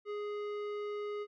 triangle tone with tanh clipping, 415.3 Hz, G#4, in tune, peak -38 dBFS, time 0.05-1.27 s, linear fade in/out 50 ms, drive 18 dB, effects none

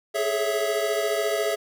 square chord, A major seventh, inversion third, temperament equal with one note detuned, 415.3 / 429.5 / 554.4 / 659.3 Hz, G#4 / A4 / C#5 / E5, 0 / -42 / 0 / 0 cents, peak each -29 / -31 / -31 / -27 dBFS, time 0.14-1.56 s, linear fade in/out 20 ms, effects none

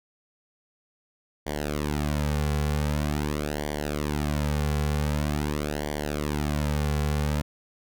sawtooth tone with flanger, 74.2 Hz, D2, 18 cents sharp, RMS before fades -27 dBFS, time 1.46-7.42 s, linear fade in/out 10 ms, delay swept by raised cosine 0.76 to 3.26 ms, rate 0.45 Hz, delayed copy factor -0.9, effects none

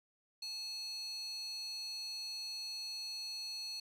square tone with high-pass filter, 865 Hz, A5, 30 cents flat, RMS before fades -43 dBFS, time 0.42-3.8 s, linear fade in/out 5 ms, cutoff 4000 Hz, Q 9.4, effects resampled to 32000 Hz

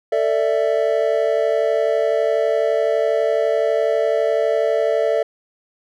triangle chord, A suspended fourth, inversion none, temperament equal with one note detuned, 445.9 / 587.3 / 659.3 Hz, A4 / D5 / E5, +23 / 0 / 0 cents, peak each -18 dBFS, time 0.12-5.23 s, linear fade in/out 5 ms, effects none

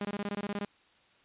sawtooth tone bursts, 203.6 Hz, G#3, 34 cents flat, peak -28 dBFS, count 11, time 0.01-0.649 s, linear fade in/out 2 ms, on 39 ms, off 21 ms, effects white hiss -64 dBFS RMS until 1.24 s + resampled to 8000 Hz

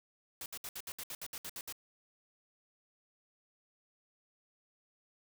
white noise bursts, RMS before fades -43 dBFS, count 12, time 0.41-1.725 s, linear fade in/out 2 ms, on 50 ms, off 65 ms, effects none

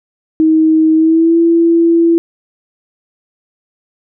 sine tone with pitch glide, 316.8 to 334.9 Hz, D#4 to E4, +31 to +27 cents, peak -6 dBFS, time 0.4-2.18 s, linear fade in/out 0 ms, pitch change +96 cents, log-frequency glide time 0.95-1.38 s, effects none

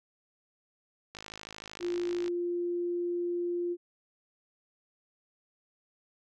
click train, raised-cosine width 0.2 ms, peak -25 dBFS, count 61, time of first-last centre 1.15-2.28 s, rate 53.1 Hz
sine tone, 349.2 Hz, F4, in tune, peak -29 dBFS, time 1.8-3.77 s, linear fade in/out 50 ms
effects none

